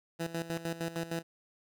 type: tone with tremolo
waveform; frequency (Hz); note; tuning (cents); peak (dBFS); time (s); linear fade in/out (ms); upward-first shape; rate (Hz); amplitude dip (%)
15% pulse; 166.5; E3; +18; -26; 0.19-1.23; 20; square; 6.5; 75
effects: none